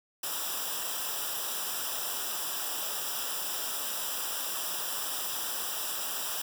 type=noise with comb filter; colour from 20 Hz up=white; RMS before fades=-34 dBFS; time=0.23-6.42 s; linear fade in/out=5 ms; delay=0.46 ms; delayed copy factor=-0.85; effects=none